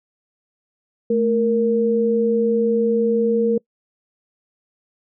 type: tone pair together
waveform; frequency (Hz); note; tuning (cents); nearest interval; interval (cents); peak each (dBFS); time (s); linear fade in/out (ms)
sine; 219.8 / 465.7; A3 / A#4; -2 / -2; octave + minor second; 1300; -20 / -16; 1.1-3.58; 5
effects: noise-tail reverb RT60 0.1 s tail -25 dB re dry